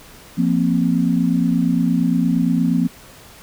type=chord; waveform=sine; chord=F suspended fourth; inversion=none; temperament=equal with one note detuned; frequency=173.41 / 233.1 / 261.6 Hz; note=F3 / Bb3 / C4; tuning=-12 / 0 / 0 cents; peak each=-18 / -19 / -19 dBFS; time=0.37-2.88 s; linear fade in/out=20 ms; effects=pink hiss -43 dBFS RMS until 3.42 s